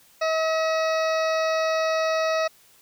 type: harmonic tone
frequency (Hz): 640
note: D#5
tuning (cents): +49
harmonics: 1 / 2 / 3 / 4 / 6 / 7 / 8 / 9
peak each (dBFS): -22 / -28 / -32 / -34 / -38 / -39 / -40 / -41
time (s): 0.21-2.48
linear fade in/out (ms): 10
effects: white hiss -56 dBFS RMS until 2.81 s